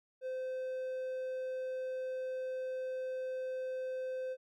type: tone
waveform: triangle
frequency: 516 Hz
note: C5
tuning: 24 cents flat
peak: -34 dBFS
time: 0.21-4.37 s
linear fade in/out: 50 ms
effects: none